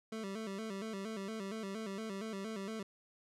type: tone with vibrato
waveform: 25% pulse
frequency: 207.7 Hz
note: G#3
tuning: in tune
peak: -36 dBFS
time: 0.12-2.83 s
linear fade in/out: 5 ms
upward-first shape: square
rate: 4.3 Hz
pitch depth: 110 cents each way
effects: low-pass 9000 Hz 12 dB/octave